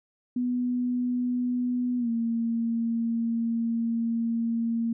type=tone with pitch glide; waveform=sine; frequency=246.9 to 230.4 Hz; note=B3 to A#3; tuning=0 to -20 cents; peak=-24 dBFS; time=0.36-4.93 s; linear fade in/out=5 ms; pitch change=-120 cents; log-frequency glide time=1.98-2.09 s; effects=none